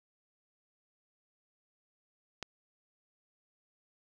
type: click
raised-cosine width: 0.2 ms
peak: -20 dBFS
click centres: 2.427 s
effects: none